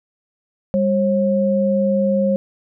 sine tone pair together, 199.5 / 540.5 Hz, G3 / C#5, +31 / -44 cents, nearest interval octave + perfect fourth, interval 1725 cents, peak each -17 / -17 dBFS, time 0.74-2.36 s, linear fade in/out 0 ms, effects none

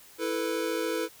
square chord, E suspended fourth, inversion none, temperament equal, 329.6 / 440 / 493.9 Hz, E4 / A4 / B4, 0 / 0 / 0 cents, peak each -33 dBFS, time 0.18-1.09 s, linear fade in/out 50 ms, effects white hiss -53 dBFS RMS until 1.2 s

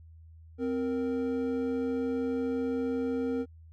triangle tone pair together, 260.6 / 466.2 Hz, C4 / A#4, -7 / 0 cents, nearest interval minor seventh, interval 1007 cents, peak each -28 / -30 dBFS, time 0.58-3.46 s, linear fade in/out 50 ms, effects added 81 Hz sine -49 dBFS peak until 3.72 s

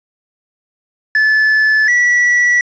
triangle tone pair in turn, 1735 / 1947.5 Hz, A6 / B6, -25 / -25 cents, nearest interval major second, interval 200 cents, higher second, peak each -7 dBFS, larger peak neither, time 1.15-1.88 / 1.88-2.61 s, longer neither, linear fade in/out 2 ms, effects resampled to 16000 Hz + 7-bit

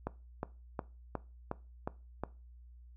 click train, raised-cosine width 1 ms, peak -21 dBFS, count 7, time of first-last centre 0.07-2.236 s, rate 2.77 Hz, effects noise-tail reverb RT60 0.3 s tail -19 dB re dry + added 60 Hz sine -52 dBFS peak until 2.96 s

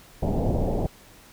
pink low-pass noise, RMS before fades -24 dBFS, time 0.22-0.87 s, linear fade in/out 10 ms, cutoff 780 Hz, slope 48 dB/octave, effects pink hiss -51 dBFS RMS until 1.32 s

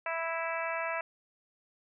harmonic tone, 329.6 Hz, E4, in tune, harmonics 2 / 3 / 4 / 5 / 6 / 7 / 8, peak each -36 / -38 / -39 / -40 / -41 / -41 / -42 dBFS, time 0.06-1.01 s, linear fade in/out 2 ms, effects none

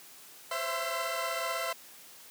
20% pulse tone cluster, 515 / 537 / 667 / 1034 / 1350 Hz, C5 / C5 / E5 / C6 / E6, -28 / +45 / +20 / -21 / +41 cents, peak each -36 / -37 / -29 / -33 / -37 dBFS, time 0.51-1.73 s, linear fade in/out 5 ms, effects white hiss -52 dBFS RMS until 2.3 s + high-pass 150 Hz 12 dB/octave

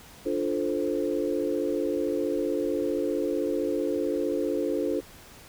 sine chord, D minor seventh, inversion none, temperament equal with one note detuned, 293.7 / 349.2 / 443.3 / 523.3 Hz, D4 / F4 / A4 / C5, 0 / 0 / +13 / 0 cents, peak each -30 / -30 / -30 / -31 dBFS, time 0.25-5.01 s, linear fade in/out 20 ms, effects pink hiss -49 dBFS RMS until 5.48 s

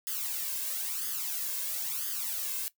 blue noise with flanger, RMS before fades -34 dBFS, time 0.07-2.68 s, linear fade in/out 0 ms, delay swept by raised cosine 0.61 to 1.91 ms, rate 1 Hz, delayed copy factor +0.9, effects noise-tail reverb RT60 0.1 s tail -17 dB re dry

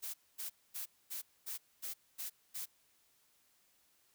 blue noise bursts, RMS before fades -42 dBFS, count 8, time 0.02-2.66 s, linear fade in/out 20 ms, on 120 ms, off 240 ms, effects white hiss -72 dBFS RMS until 4.14 s

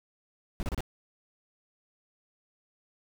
brown noise bursts, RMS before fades -31 dBFS, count 4, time 0.6-0.806 s, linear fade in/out 0 ms, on 29 ms, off 30 ms, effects none

